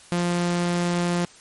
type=tone; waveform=sawtooth; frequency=174.61 Hz; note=F3; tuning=in tune; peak=-17 dBFS; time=0.12-1.25 s; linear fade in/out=0 ms; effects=white hiss -49 dBFS RMS until 1.4 s + MP3 48 kbps